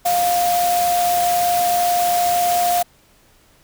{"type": "tone in noise", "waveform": "sine", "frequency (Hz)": 705, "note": "F5", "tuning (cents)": 16, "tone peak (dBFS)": -15, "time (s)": [0.05, 2.83], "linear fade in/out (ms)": 10, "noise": "white", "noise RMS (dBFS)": -25, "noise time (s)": [0.05, 2.83], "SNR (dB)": 7, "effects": ["pink hiss -54 dBFS RMS until 3.63 s"]}